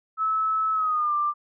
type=tone with pitch glide; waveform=sine; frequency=1300 to 1185.2 Hz; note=E6 to D6; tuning=-24 to +15 cents; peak=-21 dBFS; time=0.17-1.34 s; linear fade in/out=50 ms; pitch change=-161 cents; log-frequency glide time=0.73-1.14 s; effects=none